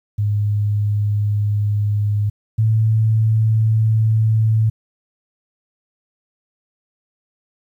sine tone pair in turn, 103.83 / 110.29 Hz, G#2 / A2, 0 / +5 cents, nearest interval minor second, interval 105 cents, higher second, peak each -15 / -12 dBFS, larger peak second, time 0.18-2.3 / 2.58-4.7 s, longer neither, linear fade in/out 10 ms, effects 9-bit

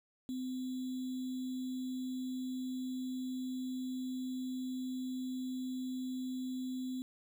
sine tone with sample-and-hold, 256.4 Hz, C4, 35 cents flat, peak -36 dBFS, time 0.29-7.02 s, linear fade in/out 0 ms, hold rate 3675 Hz, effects none

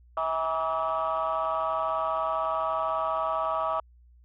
sine tone cluster, 646 / 814 / 961 / 1147 / 1283 Hz, E5 / G#5 / B5 / D6 / E6, -35 / -35 / -48 / -41 / -47 cents, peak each -29 / -34 / -33 / -29 / -32 dBFS, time 0.17-3.8 s, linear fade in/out 2 ms, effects tanh soft clip ceiling -19 dBFS + added 60 Hz sine -53 dBFS peak until 4.24 s

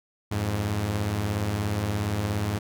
sawtooth beating tone pair, 87.31 / 104.31 Hz, F2 / G#2, 0 / +8 cents, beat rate 17 Hz, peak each -28 / -22 dBFS, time 0.31-2.59 s, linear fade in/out 10 ms, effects none

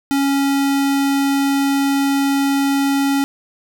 square tone, 277.2 Hz, C#4, in tune, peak -15 dBFS, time 0.11-3.24 s, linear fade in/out 0 ms, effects none

